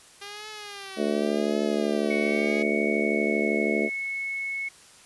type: tone with vibrato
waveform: 5% pulse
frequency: 400.2 Hz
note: G4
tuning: 36 cents sharp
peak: -26 dBFS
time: 0.21-2.63 s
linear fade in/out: 10 ms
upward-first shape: triangle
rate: 0.89 Hz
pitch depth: 130 cents each way
type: harmonic tone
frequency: 72.7 Hz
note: D2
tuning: 17 cents flat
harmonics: 3 / 4 / 5 / 6 / 7 / 8 / 9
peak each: -28 / -31 / -29 / -30 / -34 / -34 / -32 dBFS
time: 0.96-3.9 s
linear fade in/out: 50 ms
type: tone with pitch glide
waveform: sine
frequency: 2228 to 2197 Hz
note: C#7 to C#7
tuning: +8 to -16 cents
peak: -28 dBFS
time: 2.1-4.69 s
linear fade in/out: 10 ms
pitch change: -24 cents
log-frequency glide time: 2.91-3.52 s
effects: white hiss -52 dBFS RMS until 5.05 s + resampled to 24000 Hz